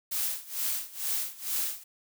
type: noise with tremolo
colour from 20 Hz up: blue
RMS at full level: -29 dBFS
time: 0.11-1.84 s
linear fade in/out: 10 ms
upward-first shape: sine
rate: 2.2 Hz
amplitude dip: 90%
effects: none

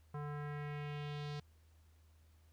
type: tone with low-pass filter sweep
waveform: square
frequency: 147 Hz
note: D3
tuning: 2 cents sharp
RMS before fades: -43 dBFS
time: 0.14-1.4 s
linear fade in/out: 5 ms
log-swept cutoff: 1200 to 4600 Hz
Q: 2.1
effects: added 79 Hz sine -63 dBFS peak until 2.52 s + pink hiss -75 dBFS RMS until 2.52 s

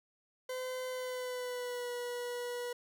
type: tone with pitch glide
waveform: 40% pulse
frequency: 511 to 486.2 Hz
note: C5 to B4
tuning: -41 to -27 cents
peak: -36 dBFS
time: 0.49-2.73 s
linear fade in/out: 5 ms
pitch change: -86 cents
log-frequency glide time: 0.89-1.91 s
effects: none

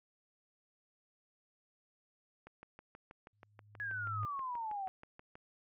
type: click train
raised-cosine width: 0.5 ms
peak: -37 dBFS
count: 19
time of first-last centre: 2.47-5.355 s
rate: 6.24 Hz
type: tone with exponential growth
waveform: sine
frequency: 104.1 Hz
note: G#2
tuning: 5 cents sharp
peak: -35 dBFS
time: 3.33-4.25 s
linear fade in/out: 0 ms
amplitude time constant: 200 ms
type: exponential sweep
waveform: sine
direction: down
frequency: 1700 to 746 Hz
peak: -37 dBFS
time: 3.8-4.88 s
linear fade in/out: 0 ms
effects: none

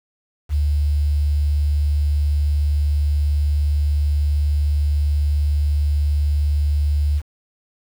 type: tone with quantisation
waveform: sine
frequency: 73.42 Hz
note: D2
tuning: in tune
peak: -15 dBFS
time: 0.49-7.22 s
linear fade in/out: 50 ms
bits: 7
effects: none

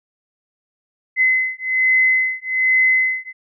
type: beating tone pair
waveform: sine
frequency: 2040 / 2041.2 Hz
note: C7 / C7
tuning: -44 / -43 cents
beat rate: 1.2 Hz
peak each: -17 dBFS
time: 1.16-3.33 s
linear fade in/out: 50 ms
effects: none

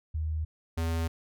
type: tone pair in turn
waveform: sine / square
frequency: 78.3 / 82.41 Hz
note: D#2 / E2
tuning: +11 / 0 cents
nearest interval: minor second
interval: 89 cents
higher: second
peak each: -28 dBFS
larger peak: neither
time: 0.14-0.45 / 0.77-1.08 s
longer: neither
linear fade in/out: 10 ms
effects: none

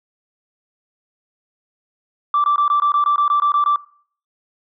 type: tone bursts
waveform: sine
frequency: 1169 Hz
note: D6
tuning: 8 cents flat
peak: -12 dBFS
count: 12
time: 2.34-3.76 s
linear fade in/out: 2 ms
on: 100 ms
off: 20 ms
effects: noise-tail reverb RT60 0.5 s tail -19 dB re dry + tanh soft clip ceiling -9 dBFS

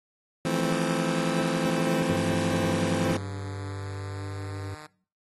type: chord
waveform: 25% pulse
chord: F major seventh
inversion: third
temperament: just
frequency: 163.7 / 174.61 / 218.3 / 261.9 Hz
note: E3 / F3 / A3 / C4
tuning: -12 / 0 / -13 / +2 cents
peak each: -26 / -28 / -28 / -26 dBFS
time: 0.45-3.17 s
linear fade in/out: 2 ms
type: harmonic tone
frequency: 98 Hz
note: G2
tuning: in tune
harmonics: 1 / 3 / 4 / 5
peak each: -33 / -43 / -45 / -47 dBFS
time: 2.1-4.75 s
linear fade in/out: 10 ms
type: tone with pitch glide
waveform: 5% pulse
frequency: 142.2 to 152.41 Hz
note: C#3 to D#3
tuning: +45 to -35 cents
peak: -31 dBFS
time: 2.41-4.87 s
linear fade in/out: 10 ms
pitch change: +120 cents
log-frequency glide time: 3.29-4.69 s
type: tone with exponential decay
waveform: sine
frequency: 185 Hz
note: F#3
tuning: in tune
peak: -33 dBFS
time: 2.74-5.04 s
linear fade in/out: 0 ms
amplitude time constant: 500 ms
effects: noise-tail reverb RT60 0.4 s tail -21 dB re dry + AAC 32 kbps

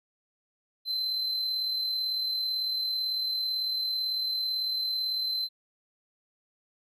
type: tone with amplitude modulation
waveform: triangle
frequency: 4076 Hz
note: C8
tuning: 46 cents flat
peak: -25 dBFS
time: 0.85-5.49 s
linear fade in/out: 50 ms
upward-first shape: sine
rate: 38 Hz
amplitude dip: 30%
effects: none

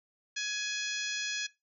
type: harmonic tone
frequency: 838 Hz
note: G#5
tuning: 15 cents sharp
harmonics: 2 / 3 / 4 / 5 / 6 / 7 / 8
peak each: -37 / -39 / -40 / -41 / -42 / -42 / -43 dBFS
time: 0.36-1.47 s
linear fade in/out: 10 ms
effects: noise-tail reverb RT60 0.2 s tail -18 dB re dry

